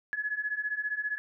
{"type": "beating tone pair", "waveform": "sine", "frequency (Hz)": [1689, 1704], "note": ["G#6", "G#6"], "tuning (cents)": [29, 44], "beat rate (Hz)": 15, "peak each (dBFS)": [-34, -32], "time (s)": [0.13, 1.18], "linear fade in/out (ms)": 0, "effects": []}